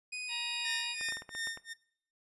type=tone with pitch glide; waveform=sawtooth; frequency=2489 to 2466 Hz; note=D#7 to D#7; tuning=0 to -16 cents; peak=-34 dBFS; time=0.12-1.11 s; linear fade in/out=10 ms; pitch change=-16 cents; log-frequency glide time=0.48-0.84 s
type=harmonic tone; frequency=946 Hz; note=A#5; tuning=25 cents sharp; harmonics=1 / 2 / 3 / 4 / 5; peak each=-46 / -48 / -42 / -40 / -45 dBFS; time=0.28-0.96 s; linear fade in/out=50 ms
type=tone with tremolo; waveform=sawtooth; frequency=1824 Hz; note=A#6; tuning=38 cents flat; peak=-30 dBFS; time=0.64-1.74 s; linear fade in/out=20 ms; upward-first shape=sine; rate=2.8 Hz; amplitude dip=100%
type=clicks; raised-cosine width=0.5 ms; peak=-31 dBFS; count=9; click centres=1.011 / 1.087 / 1.123 / 1.17 / 1.221 / 1.292 / 1.35 / 1.472 / 1.574 s
effects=noise-tail reverb RT60 0.6 s tail -20 dB re dry + resampled to 24000 Hz